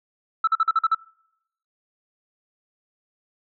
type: tone bursts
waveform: sine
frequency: 1318.5 Hz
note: E6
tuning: in tune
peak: -14 dBFS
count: 7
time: 0.44-0.948 s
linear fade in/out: 5 ms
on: 34 ms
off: 45 ms
effects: noise-tail reverb RT60 0.8 s tail -26 dB re dry + tanh soft clip ceiling -13 dBFS